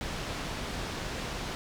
pink low-pass noise, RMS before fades -36 dBFS, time 0.01-1.55 s, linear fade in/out 0 ms, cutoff 5600 Hz, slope 12 dB/octave, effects none

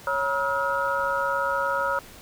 sine tone cluster, 553 / 958 / 1285 / 1422 Hz, C#5 / A#5 / E6 / F6, -4 / +47 / -45 / +31 cents, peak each -28 dBFS, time 0.07-1.99 s, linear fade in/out 2 ms, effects pink hiss -46 dBFS RMS until 2.21 s

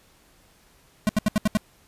square tone bursts, 213.5 Hz, G#3, 48 cents sharp, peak -18 dBFS, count 6, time 1.07-1.571 s, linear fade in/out 0 ms, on 21 ms, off 75 ms, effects pink hiss -58 dBFS RMS until 1.87 s + resampled to 32000 Hz

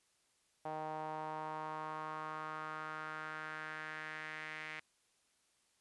sawtooth tone with band-pass filter sweep, 155.56 Hz, D#3, in tune, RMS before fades -44 dBFS, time 0.65-4.8 s, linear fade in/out 5 ms, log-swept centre 770 to 2100 Hz, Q 3.3, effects white hiss -75 dBFS RMS until 5.8 s + resampled to 24000 Hz

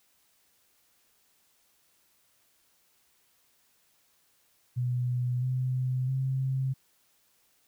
sine tone with pitch steps, 123.9 / 128.12 / 132.49 Hz, B2 / C3 / C3, +6 / -36 / +22 cents, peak -26 dBFS, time 4.76-6.74 s, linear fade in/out 20 ms, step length 660 ms, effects white hiss -68 dBFS RMS until 7.67 s

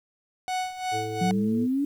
45% pulse tone with tremolo, 740 Hz, F#5, in tune, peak -25 dBFS, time 0.48-1.31 s, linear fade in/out 0 ms, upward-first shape sine, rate 2.8 Hz, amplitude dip 75%
harmonic tone, 109.4 Hz, A2, 9 cents flat, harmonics 1 / 3 / 4, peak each -35 / -37 / -32 dBFS, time 0.91-1.68 s, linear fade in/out 50 ms
sine exponential sweep, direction up, 174.61 to 290.8 Hz, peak -22 dBFS, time 1.21-1.85 s, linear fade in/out 5 ms
effects low-pass 9000 Hz 12 dB/octave + 9-bit

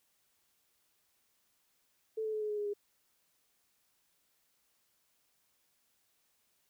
sine tone with pitch steps, 440 / 434.7 / 429.5 / 424.3 / 419.2 / 414.1 / 409.1 Hz, A4 / A4 / A4 / G#4 / G#4 / G#4 / G#4, 0 / -21 / -42 / +37 / +16 / -5 / -26 cents, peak -33 dBFS, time 2.17-2.737 s, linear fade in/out 10 ms, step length 81 ms, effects white hiss -75 dBFS RMS until 6.69 s

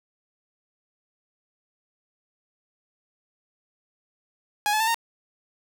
sawtooth tone with pitch steps, 830.6 / 859.9 / 890.2 / 921.6 Hz, G#5 / A5 / A5 / A#5, 0 / -40 / +20 / -20 cents, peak -17 dBFS, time 4.66-4.944 s, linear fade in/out 0 ms, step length 71 ms, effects none

